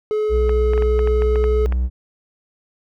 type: tone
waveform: triangle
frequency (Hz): 426.9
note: G#4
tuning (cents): +48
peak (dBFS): -15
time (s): 0.11-1.66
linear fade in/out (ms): 0
type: tone with pitch glide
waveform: triangle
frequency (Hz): 61.6 to 62.28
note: B1 to B1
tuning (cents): -4 to +15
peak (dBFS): -14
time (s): 0.29-1.9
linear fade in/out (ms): 50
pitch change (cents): +19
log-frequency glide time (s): 0.49-1.54
type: clicks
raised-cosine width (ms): 0.5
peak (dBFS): -14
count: 10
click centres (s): 0.494 / 0.735 / 0.778 / 0.823 / 0.992 / 1.074 / 1.221 / 1.358 / 1.441 / 1.724
effects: none